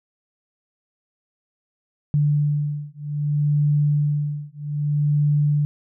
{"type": "beating tone pair", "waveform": "sine", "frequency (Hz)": [146.83, 147.46], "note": ["D3", "D3"], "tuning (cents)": [0, 7], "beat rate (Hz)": 0.63, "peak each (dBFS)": -21, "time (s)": [2.14, 5.65], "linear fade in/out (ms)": 0, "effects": []}